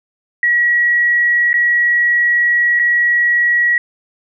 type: tone with dropouts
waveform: sine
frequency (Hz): 1918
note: A#6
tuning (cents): +49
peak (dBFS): -10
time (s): 0.43-3.78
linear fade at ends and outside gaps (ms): 2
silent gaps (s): 1.531-1.54 / 2.792-2.796
effects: none